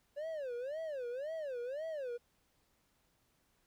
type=tone with vibrato; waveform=triangle; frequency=557 Hz; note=C#5; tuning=8 cents sharp; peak=-36 dBFS; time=0.16-2.18 s; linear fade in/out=20 ms; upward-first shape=sine; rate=1.9 Hz; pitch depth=270 cents each way; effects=pink hiss -75 dBFS RMS until 3.66 s